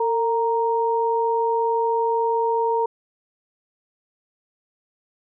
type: tone pair together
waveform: sine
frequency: 454.2 / 932.3 Hz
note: A#4 / A#5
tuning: -45 / 0 cents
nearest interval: octave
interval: 1245 cents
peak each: -21 dBFS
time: 0-2.86 s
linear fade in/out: 5 ms
effects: none